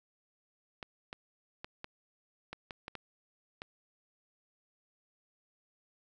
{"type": "clicks", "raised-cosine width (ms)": 0.3, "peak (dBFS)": -25, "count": 9, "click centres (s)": [0.828, 1.129, 1.645, 1.844, 2.53, 2.708, 2.881, 2.953, 3.619], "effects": []}